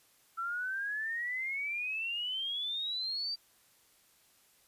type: exponential sweep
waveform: sine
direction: up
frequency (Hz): 1333 to 4699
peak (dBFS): -33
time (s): 0.37-3.36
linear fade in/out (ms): 20
effects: white hiss -66 dBFS RMS until 4.67 s + resampled to 32000 Hz